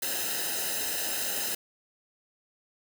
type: noise with comb filter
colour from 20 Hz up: white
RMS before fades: -31 dBFS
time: 0.02-1.55 s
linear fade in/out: 5 ms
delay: 0.88 ms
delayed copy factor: -0.8
effects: none